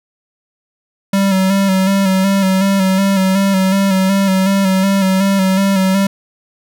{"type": "tone with vibrato", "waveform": "square", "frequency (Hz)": 192.8, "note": "G3", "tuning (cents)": -28, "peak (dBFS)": -11, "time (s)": [1.13, 6.07], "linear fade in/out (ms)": 5, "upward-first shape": "square", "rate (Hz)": 2.7, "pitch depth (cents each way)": 32, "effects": []}